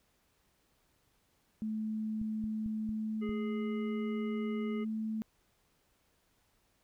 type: tone with pitch glide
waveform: sine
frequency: 217.2 to 219.1 Hz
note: A3 to A3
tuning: -22 to -7 cents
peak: -33 dBFS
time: 1.62-5.22 s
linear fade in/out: 0 ms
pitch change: +15 cents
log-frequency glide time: 2.86-4.03 s
type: clicks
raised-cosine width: 5 ms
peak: -33 dBFS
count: 5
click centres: 2.215 / 2.44 / 2.661 / 2.891 / 3.293 s
type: harmonic tone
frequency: 415.3 Hz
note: G#4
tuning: in tune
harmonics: 1 / 3 / 5 / 7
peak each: -39 / -50 / -50 / -58 dBFS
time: 3.21-4.85 s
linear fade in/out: 20 ms
effects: pink hiss -73 dBFS RMS until 6.83 s